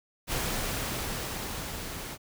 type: noise with level ramp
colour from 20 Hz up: pink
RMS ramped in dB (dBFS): -30 to -39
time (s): 0.27-2.18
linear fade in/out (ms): 50
effects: none